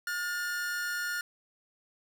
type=tone pair together; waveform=45% pulse; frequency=1432.9 / 1779 Hz; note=F6 / A6; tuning=+44 / +19 cents; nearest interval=major third; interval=375 cents; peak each=-32 / -38 dBFS; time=0.07-1.21 s; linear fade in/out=2 ms; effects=none